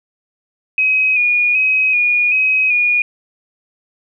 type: tone with vibrato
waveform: sine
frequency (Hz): 2489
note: D#7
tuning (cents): 0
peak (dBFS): -11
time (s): 0.78-3.02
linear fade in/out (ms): 2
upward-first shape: square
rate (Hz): 1.3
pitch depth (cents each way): 32
effects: none